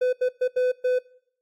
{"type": "tone bursts at uneven times", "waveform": "triangle", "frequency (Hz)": 503, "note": "B4", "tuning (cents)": 32, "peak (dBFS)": -17, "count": 5, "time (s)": [[0.01, 0.13], [0.21, 0.29], [0.41, 0.48], [0.56, 0.72], [0.84, 0.99]], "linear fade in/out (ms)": 10, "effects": ["noise-tail reverb RT60 0.7 s tail -23 dB re dry", "AAC 64 kbps"]}